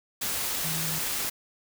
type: tone in noise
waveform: sine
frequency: 160 Hz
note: D#3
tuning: 49 cents sharp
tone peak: -34 dBFS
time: 0.64-0.99 s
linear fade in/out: 10 ms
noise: white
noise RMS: -30 dBFS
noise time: 0.21-1.3 s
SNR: -7 dB
effects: none